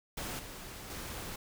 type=noise with level steps; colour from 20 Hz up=pink; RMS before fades=-39 / -46 / -42 dBFS; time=0.17-1.36 s; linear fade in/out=5 ms; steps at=0.39 / 0.9 s; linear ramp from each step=2 ms; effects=none